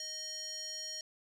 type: tone with band-pass filter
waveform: square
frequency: 622.3 Hz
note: D#5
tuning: in tune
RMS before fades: -42 dBFS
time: 0-1.01 s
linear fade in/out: 2 ms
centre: 5300 Hz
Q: 6.2
effects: none